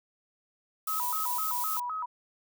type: tone with vibrato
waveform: sine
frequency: 1114 Hz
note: C#6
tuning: 8 cents sharp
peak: -31 dBFS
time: 0.87-2.06 s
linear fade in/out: 10 ms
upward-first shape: square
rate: 3.9 Hz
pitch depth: 230 cents each way
type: noise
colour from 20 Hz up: violet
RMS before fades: -33 dBFS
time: 0.87-1.8 s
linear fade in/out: 5 ms
effects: none